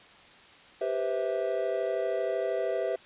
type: chord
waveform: triangle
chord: C major seventh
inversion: second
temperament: just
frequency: 392.4 / 490.5 / 523.3 / 654.1 Hz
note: G4 / B4 / C5 / E5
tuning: +2 / -12 / 0 / -14 cents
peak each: -31 / -32 / -32 / -29 dBFS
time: 0.81-2.96 s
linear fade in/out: 5 ms
effects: white hiss -53 dBFS RMS until 3.05 s + resampled to 8000 Hz